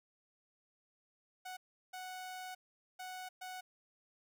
sawtooth tone bursts at uneven times, 740 Hz, F#5, in tune, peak -40 dBFS, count 4, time 1.45-1.57 / 1.93-2.55 / 2.99-3.29 / 3.41-3.61 s, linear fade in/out 10 ms, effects none

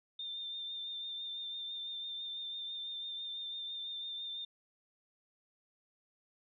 sine tone with vibrato, 3600 Hz, A7, 39 cents sharp, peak -39 dBFS, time 0.19-4.45 s, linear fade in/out 5 ms, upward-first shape triangle, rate 6 Hz, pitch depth 29 cents each way, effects none

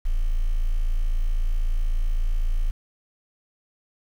sine tone, 28.09 Hz, A0, 37 cents sharp, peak -17 dBFS, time 0.05-2.71 s, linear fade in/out 10 ms, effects tanh soft clip ceiling -17 dBFS + 8-bit

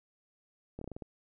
slowing click train, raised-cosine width 2 ms, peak -28 dBFS, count 7, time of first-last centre 0.79-1.022 s, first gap 24 ms, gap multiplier 1.19, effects none

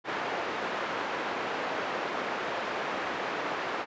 pink band-pass noise, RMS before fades -33 dBFS, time 0.04-3.86 s, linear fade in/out 50 ms, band 440 to 2000 Hz, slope 12 dB/octave, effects resampled to 16000 Hz

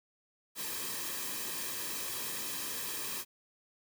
white noise with comb filter, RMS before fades -38 dBFS, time 0.55-3.25 s, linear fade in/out 50 ms, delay 1.4 ms, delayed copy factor -0.6, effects none

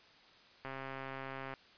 click train, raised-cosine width 0.5 ms, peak -28 dBFS, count 120, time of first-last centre 0.65-1.538 s, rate 134 Hz, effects white hiss -61 dBFS RMS until 1.77 s + resampled to 11025 Hz

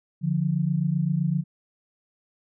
sine tone pair together, 146.83 / 174.61 Hz, D3 / F3, 0 / 0 cents, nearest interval minor third, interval 300 cents, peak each -24 dBFS, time 0.21-1.44 s, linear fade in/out 50 ms, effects none

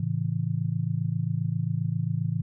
sine chord, A major, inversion none, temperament just, 110 / 137.5 / 165 Hz, A2 / C#3 / E3, 0 / -14 / +2 cents, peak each -29 dBFS, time 0-2.42 s, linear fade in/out 5 ms, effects none

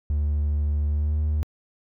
triangle tone with pitch glide, 73.9 to 76.15 Hz, D2 to D#2, +11 to -37 cents, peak -18 dBFS, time 0.1-1.43 s, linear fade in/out 0 ms, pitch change +52 cents, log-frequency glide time 0.88-1.16 s, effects tanh soft clip ceiling -14 dBFS

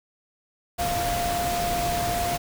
sine tone in noise, 698.5 Hz, F5, in tune, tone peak -25 dBFS, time 0.78-2.38 s, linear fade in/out 20 ms, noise pink, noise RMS -29 dBFS, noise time 0.78-2.38 s, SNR +1 dB, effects none

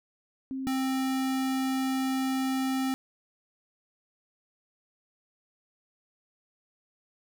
sine / square tone pair in turn, 265.4 / 263.7 Hz, C4 / C4, +25 / +14 cents, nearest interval unison, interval 11 cents, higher first, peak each -31 / -27 dBFS, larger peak second, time 0.51-0.67 / 0.67-2.94 s, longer second, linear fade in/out 0 ms, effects none

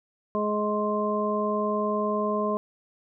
harmonic tone, 210 Hz, G#3, 19 cents sharp, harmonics 1 / 2 / 3 / 5, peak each -29 / -29 / -29 / -29 dBFS, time 0.35-2.57 s, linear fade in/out 0 ms, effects none

